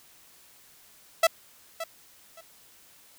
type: tone with echo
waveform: sawtooth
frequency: 659.3 Hz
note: E5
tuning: in tune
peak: -13 dBFS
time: 1.23-1.27 s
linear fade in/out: 5 ms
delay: 570 ms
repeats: 2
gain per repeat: -14 dB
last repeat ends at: 2.41 s
effects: white hiss -56 dBFS RMS until 3.18 s